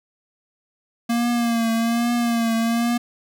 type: tone with vibrato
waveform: square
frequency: 232.9 Hz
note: A#3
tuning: 1 cent flat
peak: -19 dBFS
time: 1.09-2.98 s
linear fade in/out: 10 ms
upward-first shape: triangle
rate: 1.2 Hz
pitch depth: 52 cents each way
effects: none